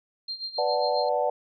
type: tone with tremolo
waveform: sine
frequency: 4186 Hz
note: C8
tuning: in tune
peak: -29 dBFS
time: 0.28-1.09 s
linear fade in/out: 5 ms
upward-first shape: sine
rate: 7.4 Hz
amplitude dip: 80%
type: chord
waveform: sine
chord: B minor seventh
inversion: none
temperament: equal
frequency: 493.9 / 587.3 / 740 / 880 Hz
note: B4 / D5 / F#5 / A5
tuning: 0 / 0 / 0 / 0 cents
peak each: -28 / -26 / -28 / -30 dBFS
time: 0.58-1.3 s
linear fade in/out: 5 ms
effects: none